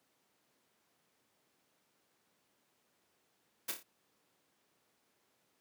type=noise with echo; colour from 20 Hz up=white; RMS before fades=-36 dBFS; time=3.68-3.72 s; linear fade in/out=10 ms; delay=28 ms; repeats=4; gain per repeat=-6 dB; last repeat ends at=3.832 s; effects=pink hiss -75 dBFS RMS until 5.6 s + high-pass 200 Hz 12 dB/octave